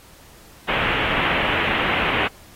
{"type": "low-pass noise", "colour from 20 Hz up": "white", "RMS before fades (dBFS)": -22, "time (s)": [0.68, 2.28], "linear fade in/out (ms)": 10, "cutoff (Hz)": 3000, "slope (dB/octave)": 48, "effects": ["pink hiss -48 dBFS RMS until 2.55 s", "AAC 48 kbps"]}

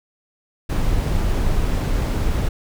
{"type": "noise", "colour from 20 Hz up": "brown", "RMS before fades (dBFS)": -19, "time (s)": [0.69, 2.49], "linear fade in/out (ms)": 10, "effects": []}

